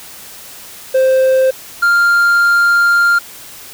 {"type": "tone pair in turn", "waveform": "triangle", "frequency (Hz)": [523.3, 1397], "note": ["C5", "F6"], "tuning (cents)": [0, 0], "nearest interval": "octave + perfect fourth", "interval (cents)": 1700, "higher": "second", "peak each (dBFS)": -6, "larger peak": "neither", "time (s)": [[0.94, 1.51], [1.82, 3.19]], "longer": "second", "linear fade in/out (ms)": 10, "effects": ["white hiss -34 dBFS RMS until 3.73 s"]}